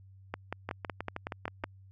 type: two click trains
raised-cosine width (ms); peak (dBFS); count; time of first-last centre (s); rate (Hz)
0.5; -19 / -20; 8 / 7; 0.34-1.641 / 0.69-1.638; 5.38 / 6.33
effects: added 96 Hz sine -52 dBFS peak until 1.91 s